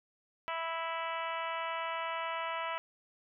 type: harmonic tone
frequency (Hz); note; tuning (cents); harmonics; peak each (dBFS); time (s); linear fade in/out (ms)
329.1; E4; -3; 2 / 3 / 4 / 5 / 6 / 7 / 8 / 9 / 10; -41 / -38 / -40 / -48 / -44 / -46 / -47 / -47 / -57; 0.48-2.78; 0
effects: none